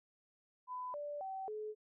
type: tone with pitch steps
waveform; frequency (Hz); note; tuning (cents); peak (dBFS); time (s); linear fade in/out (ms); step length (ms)
sine; 1002 / 585 / 767 / 427.6; B5 / D5 / G5 / A4; +25 / -7 / -38 / -49; -40; 0.67-1.75; 50; 270
effects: none